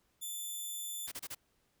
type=tone; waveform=5% pulse; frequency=3520 Hz; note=A7; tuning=in tune; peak=-31 dBFS; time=0.21-1.08 s; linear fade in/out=20 ms
type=noise bursts; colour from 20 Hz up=white; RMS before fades=-42 dBFS; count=4; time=1.07-1.349 s; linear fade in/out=10 ms; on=48 ms; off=29 ms
effects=pink hiss -75 dBFS RMS until 1.8 s